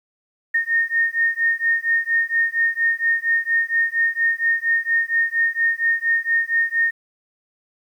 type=beating tone pair; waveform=sine; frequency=1836 / 1840.3 Hz; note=A#6 / A#6; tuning=-27 / -23 cents; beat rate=4.3 Hz; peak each=-20 dBFS; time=0.54-6.91 s; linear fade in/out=10 ms; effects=9-bit